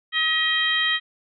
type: harmonic tone with a mistuned harmonic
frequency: 636 Hz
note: D#5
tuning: 38 cents sharp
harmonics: 2 / 3 / 4 / 5 / 6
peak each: -31 / -22 / -32 / -23 / -29 dBFS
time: 0.12-1 s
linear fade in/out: 50 ms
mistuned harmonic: 4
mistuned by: -42 cents
effects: none